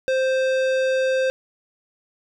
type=tone with tanh clipping; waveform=sine; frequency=523.3 Hz; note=C5; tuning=in tune; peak=-20 dBFS; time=0.08-1.3 s; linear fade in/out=0 ms; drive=17 dB; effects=none